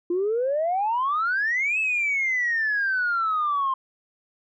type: exponential two-way sweep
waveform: sine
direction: up then down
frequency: 340.2 to 2631 to 1048 Hz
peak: -20 dBFS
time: 0.1-3.74 s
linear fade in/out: 5 ms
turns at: 1.79 s
effects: tanh soft clip ceiling -17 dBFS